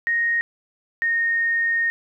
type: tone pair in turn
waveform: sine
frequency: 1864.7 / 1848.6 Hz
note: A#6 / A#6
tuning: 0 / -15 cents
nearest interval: unison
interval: 15 cents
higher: first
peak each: -18 / -18 dBFS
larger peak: neither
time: 0.07-0.41 / 1.02-1.9 s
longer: second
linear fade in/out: 0 ms
effects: 10-bit